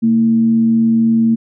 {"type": "tone with frequency modulation", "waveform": "sine", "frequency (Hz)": 227, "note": "A#3", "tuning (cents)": -46, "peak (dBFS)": -9, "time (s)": [0.02, 1.36], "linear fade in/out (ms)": 20, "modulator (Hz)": 96.5, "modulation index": 0.23, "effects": []}